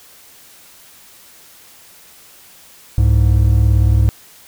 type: tone pair together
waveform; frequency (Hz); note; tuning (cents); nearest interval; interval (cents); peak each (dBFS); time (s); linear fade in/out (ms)
triangle; 65.77 / 103.83; C2 / G#2; +10 / 0; minor sixth; 790; -10; 2.98-4.09; 0
effects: white hiss -44 dBFS RMS until 4.47 s